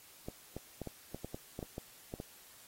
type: clicks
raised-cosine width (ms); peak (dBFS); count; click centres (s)
2; -27; 12; 0.285 / 0.566 / 0.817 / 0.873 / 1.146 / 1.246 / 1.345 / 1.591 / 1.628 / 1.781 / 2.139 / 2.201
effects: white hiss -58 dBFS RMS until 2.67 s + AAC 48 kbps